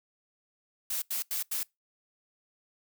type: noise bursts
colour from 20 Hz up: blue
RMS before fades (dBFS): -32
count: 4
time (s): 0.9-1.632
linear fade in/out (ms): 5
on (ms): 120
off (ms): 84
effects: noise-tail reverb RT60 0.2 s tail -25 dB re dry